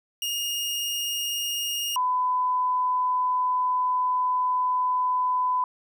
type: tone pair in turn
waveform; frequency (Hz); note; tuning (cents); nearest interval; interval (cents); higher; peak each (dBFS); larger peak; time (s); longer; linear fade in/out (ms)
sawtooth / sine; 2846 / 1003.6; F7 / B5; +32 / +28; octave + tritone; 1804; first; -23 / -21; second; 0.22-1.96 / 1.96-5.64; second; 2
effects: none